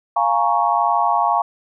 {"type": "chord", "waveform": "sine", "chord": "Bb minor seventh", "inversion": "second", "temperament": "equal", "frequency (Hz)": [698.5, 830.6, 932.3, 1108.7], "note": ["F5", "Ab5", "Bb5", "Db6"], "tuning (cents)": [0, 0, 0, 0], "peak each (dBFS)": -20, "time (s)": [0.16, 1.42], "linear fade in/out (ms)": 5, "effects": []}